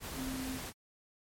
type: tone in noise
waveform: sine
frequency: 261.6 Hz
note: C4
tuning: in tune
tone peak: -37 dBFS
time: 0.15-0.6 s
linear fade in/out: 50 ms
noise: pink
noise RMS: -42 dBFS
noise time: 0-0.73 s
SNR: +2 dB
effects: MP3 64 kbps